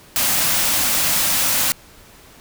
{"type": "band-stop noise", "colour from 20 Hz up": "white", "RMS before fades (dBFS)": -18, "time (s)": [0.16, 1.72], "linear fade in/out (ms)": 0, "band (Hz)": [340, 480], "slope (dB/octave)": 96, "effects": ["pink hiss -46 dBFS RMS until 2.4 s"]}